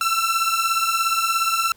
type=beating tone pair; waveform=sawtooth; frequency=1333 / 1350 Hz; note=E6 / E6; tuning=+19 / +41 cents; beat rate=17 Hz; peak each=-18 dBFS; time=0.01-1.72 s; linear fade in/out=2 ms; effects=pink hiss -55 dBFS RMS until 1.76 s